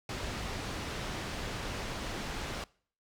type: low-pass noise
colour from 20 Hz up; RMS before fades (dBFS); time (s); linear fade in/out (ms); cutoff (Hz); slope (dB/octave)
pink; -38; 0.09-2.64; 2; 5500; 12
effects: noise-tail reverb RT60 0.5 s tail -23 dB re dry